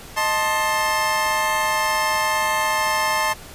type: chord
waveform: 25% pulse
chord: A diminished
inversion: second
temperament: equal with one note detuned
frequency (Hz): 622.3 / 880 / 1056.2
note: Eb5 / A5 / C6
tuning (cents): 0 / 0 / +16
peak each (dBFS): -23 / -18 / -19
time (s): 0.16-3.34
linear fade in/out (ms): 20
effects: pink hiss -40 dBFS RMS until 3.54 s + resampled to 32000 Hz